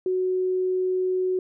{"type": "tone", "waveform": "sine", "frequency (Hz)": 370, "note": "F#4", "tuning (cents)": 0, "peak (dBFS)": -21, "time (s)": [0.06, 1.39], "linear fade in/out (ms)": 2, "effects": []}